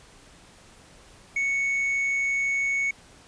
triangle tone, 2217 Hz, C#7, in tune, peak -21 dBFS, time 1.36-2.91 s, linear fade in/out 5 ms, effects pink hiss -52 dBFS RMS until 3.27 s + resampled to 22050 Hz

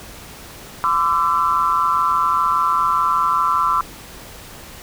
sine tone cluster, 1020 / 1165 / 1338 Hz, C6 / D6 / E6, -44 / -14 / +25 cents, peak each -19 dBFS, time 0.84-3.81 s, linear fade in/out 0 ms, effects pink hiss -38 dBFS RMS until 4.82 s

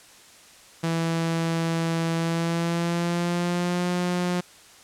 sawtooth tone with pitch glide, 165.2 to 178.08 Hz, E3 to F3, +4 to +34 cents, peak -19 dBFS, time 0.83-4.41 s, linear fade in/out 10 ms, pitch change +130 cents, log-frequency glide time 2.15-3.88 s, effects white hiss -50 dBFS RMS until 4.83 s + low-pass 9000 Hz 12 dB/octave

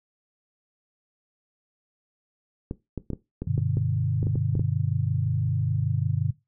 clicks, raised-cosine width 3 ms, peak -17 dBFS, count 12, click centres 2.711 / 2.977 / 3.103 / 3.133 / 3.42 / 3.579 / 3.771 / 4.229 / 4.269 / 4.356 / 4.553 / 4.595 s
sine chord, G major, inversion none, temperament equal with one note detuned, 98 / 123.47 / 149.66 Hz, G2 / B2 / D3, 0 / 0 / +33 cents, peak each -27 dBFS, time 3.47-6.31 s, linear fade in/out 5 ms
effects noise-tail reverb RT60 0.2 s tail -17 dB re dry

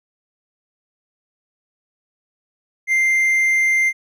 triangle tone, 2093 Hz, C7, in tune, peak -12 dBFS, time 2.87-3.93 s, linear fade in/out 50 ms, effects none

